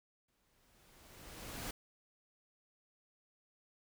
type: noise with exponential growth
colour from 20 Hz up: pink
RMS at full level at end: -41 dBFS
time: 0.28-1.71 s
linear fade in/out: 5 ms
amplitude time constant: 310 ms
effects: none